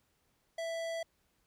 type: tone with hard clipping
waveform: sine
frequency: 661 Hz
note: E5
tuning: 5 cents sharp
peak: -37 dBFS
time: 0.58-1.03 s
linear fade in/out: 5 ms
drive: 18 dB
effects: pink hiss -75 dBFS RMS until 1.46 s